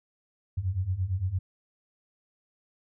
sine beating tone pair, 88 / 96.8 Hz, F2 / G2, +14 / -21 cents, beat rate 8.8 Hz, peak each -31 / -28 dBFS, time 0.57-1.39 s, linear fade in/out 10 ms, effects none

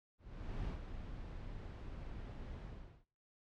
brown noise with ADSR envelope, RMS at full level -40 dBFS, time 0.18-3.05 s, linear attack 490 ms, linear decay 120 ms, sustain -7 dB, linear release 420 ms, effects noise-tail reverb RT60 0.5 s tail -23 dB re dry + low-pass 4000 Hz 12 dB/octave

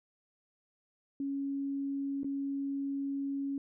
sine tone with dropouts, 277.2 Hz, C#4, in tune, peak -32 dBFS, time 1.2-3.58 s, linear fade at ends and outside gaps 2 ms, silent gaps 2.233-2.244 s, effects none

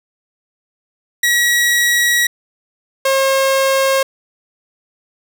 sawtooth tone pair in turn, 1917 / 537.9 Hz, A#6 / C5, +48 / +48 cents, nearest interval octave + minor seventh, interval 2200 cents, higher first, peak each -8 dBFS, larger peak neither, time 1.23-2.27 / 3.05-4.03 s, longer first, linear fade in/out 5 ms, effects none

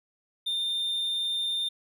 triangle tone with amplitude modulation, 3611 Hz, A7, 44 cents sharp, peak -24 dBFS, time 0.46-1.69 s, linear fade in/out 10 ms, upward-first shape sine, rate 186 Hz, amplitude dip 25%, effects none

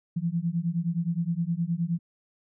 sine beating tone pair, 164.7 / 174.3 Hz, E3 / F3, -1 / -3 cents, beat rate 9.6 Hz, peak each -28 dBFS, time 0.16-1.99 s, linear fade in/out 10 ms, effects none

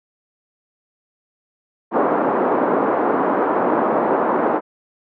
pink band-pass noise, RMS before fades -18 dBFS, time 1.91-4.61 s, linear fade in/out 50 ms, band 260 to 1200 Hz, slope 24 dB/octave, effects none

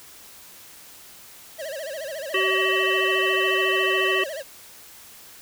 square tone with vibrato, 590 Hz, D5, 8 cents sharp, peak -31 dBFS, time 1.58-4.43 s, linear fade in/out 20 ms, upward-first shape sine, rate 14 Hz, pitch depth 180 cents each way
harmonic tone, 379.8 Hz, F#4, 45 cents sharp, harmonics 1 / 3 / 5 / 7 / 8, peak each -24 / -28 / -24 / -26 / -28 dBFS, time 2.34-4.24 s, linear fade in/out 5 ms
effects white hiss -46 dBFS RMS until 5.41 s

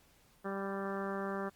harmonic tone with a mistuned harmonic, 196 Hz, G3, in tune, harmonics 1 / 2 / 3 / 4 / 5 / 6 / 7 / 8 / 9, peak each -40 / -40 / -43 / -46 / -48 / -44 / -48 / -48 / -51 dBFS, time 0.44-1.5 s, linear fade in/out 20 ms, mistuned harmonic 5, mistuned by +17 cents, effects pink hiss -66 dBFS RMS until 1.55 s + Opus 48 kbps

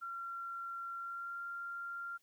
sine tone with pitch glide, 1371 to 1386.9 Hz, F6 to F6, -32 to -12 cents, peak -40 dBFS, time 0.01-2.18 s, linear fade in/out 20 ms, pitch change +20 cents, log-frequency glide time 0.95-1.42 s, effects white hiss -75 dBFS RMS until 2.22 s

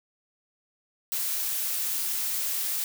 blue noise, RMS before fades -29 dBFS, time 1.12-2.84 s, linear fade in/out 0 ms, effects none

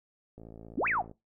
click train, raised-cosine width 2 ms, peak -34 dBFS, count 42, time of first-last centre 0.38-1.113 s, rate 55.9 Hz
sine exponential two-way sweep, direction up then down, 192.1 to 2637 to 649 Hz, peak -26 dBFS, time 0.77-1.02 s, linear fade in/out 10 ms, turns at 0.88 s
effects noise-tail reverb RT60 0.2 s tail -18 dB re dry

